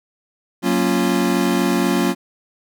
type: chord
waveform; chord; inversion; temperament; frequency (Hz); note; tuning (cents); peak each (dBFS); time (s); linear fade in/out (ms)
square; Gb major seventh; none; equal; 185 / 233.1 / 277.2 / 349.2; Gb3 / Bb3 / Db4 / F4; 0 / 0 / 0 / 0; -22; 0.62-2.15; 50
effects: none